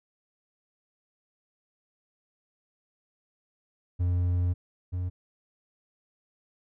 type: tone pair in turn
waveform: triangle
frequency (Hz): 88.8 / 90.14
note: F2 / F#2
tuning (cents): +29 / -45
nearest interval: unison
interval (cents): 26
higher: second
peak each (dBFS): -21 / -26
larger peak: first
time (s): 3.99-4.54 / 4.92-5.1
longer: first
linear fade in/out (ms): 20
effects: none